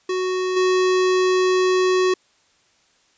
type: tone with level steps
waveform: square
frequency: 370 Hz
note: F#4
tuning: in tune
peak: -21 / -16 dBFS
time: 0.09-2.14 s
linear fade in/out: 5 ms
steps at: 0.56 s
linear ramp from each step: 10 ms
effects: white hiss -60 dBFS RMS until 3.17 s + resampled to 16000 Hz